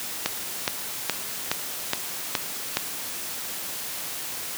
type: click train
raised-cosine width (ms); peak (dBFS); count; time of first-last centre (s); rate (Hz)
0.2; -4; 7; 0.26-2.77; 2.39
effects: white hiss -33 dBFS RMS until 4.57 s + high-pass 100 Hz 12 dB/octave